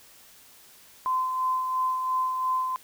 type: tone with tremolo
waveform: sine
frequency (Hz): 1029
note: C6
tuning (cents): -29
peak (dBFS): -22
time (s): 1.06-2.76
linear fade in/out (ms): 0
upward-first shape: sine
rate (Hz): 2.9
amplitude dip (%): 40
effects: white hiss -53 dBFS RMS until 2.83 s